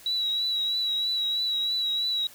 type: tone with vibrato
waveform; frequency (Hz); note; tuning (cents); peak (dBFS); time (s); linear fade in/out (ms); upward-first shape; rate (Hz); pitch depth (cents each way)
sine; 3900; B7; -23; -24; 0.06-2.27; 2; triangle; 3.1; 37
effects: white hiss -50 dBFS RMS until 2.34 s